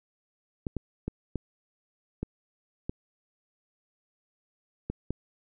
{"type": "clicks", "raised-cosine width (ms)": 3, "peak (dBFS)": -18, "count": 8, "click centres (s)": [0.668, 0.767, 1.08, 1.357, 2.23, 2.895, 4.9, 5.106], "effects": []}